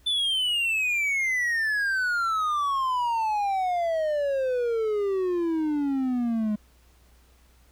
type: exponential sweep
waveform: triangle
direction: down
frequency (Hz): 3532 to 207.7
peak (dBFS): -21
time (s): 0.06-6.56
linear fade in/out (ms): 10
effects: added 61 Hz sine -56 dBFS peak until 7.71 s + pink hiss -62 dBFS RMS until 7.71 s